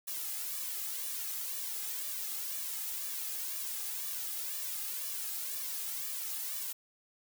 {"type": "noise with flanger", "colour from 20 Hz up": "blue", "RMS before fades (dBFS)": -38, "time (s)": [0.07, 6.73], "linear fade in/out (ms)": 10, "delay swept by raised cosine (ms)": [1.7, 2.43], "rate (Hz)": 2, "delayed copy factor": 0.9, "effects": []}